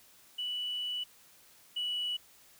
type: tone pair in turn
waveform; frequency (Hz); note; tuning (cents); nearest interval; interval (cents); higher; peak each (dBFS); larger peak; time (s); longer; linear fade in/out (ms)
sine; 2960 / 2946; F#7 / F#7; 0 / -8; unison; 8; first; -32 / -30; second; 0.38-1.04 / 1.76-2.17; first; 10
effects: tanh soft clip ceiling -28 dBFS + white hiss -60 dBFS RMS until 2.59 s